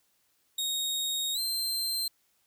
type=tone with pitch glide; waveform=sawtooth; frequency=3750 to 4137 Hz; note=A#7 to C8; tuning=+10 to -20 cents; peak=-26 dBFS; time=0.58-2.08 s; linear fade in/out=5 ms; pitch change=+170 cents; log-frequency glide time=1.34-1.39 s; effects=white hiss -71 dBFS RMS until 2.46 s